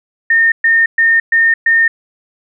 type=tone bursts; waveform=sine; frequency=1825 Hz; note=A#6; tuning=37 cents flat; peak=-7 dBFS; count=5; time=0.3-1.88 s; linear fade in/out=5 ms; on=220 ms; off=120 ms; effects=none